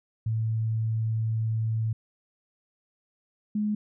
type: tone pair in turn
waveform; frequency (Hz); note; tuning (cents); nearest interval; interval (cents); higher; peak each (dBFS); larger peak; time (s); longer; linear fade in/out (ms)
sine; 111.4 / 210.3; A2 / G#3; +22 / +22; major seventh; 1100; second; -24; neither; 0.26-1.93 / 3.55-3.75; first; 5
effects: none